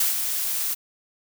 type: noise with ADSR envelope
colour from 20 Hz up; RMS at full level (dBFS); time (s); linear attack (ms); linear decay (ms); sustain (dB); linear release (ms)
blue; -20; 0-0.75; 5; 150; -6; 19
effects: none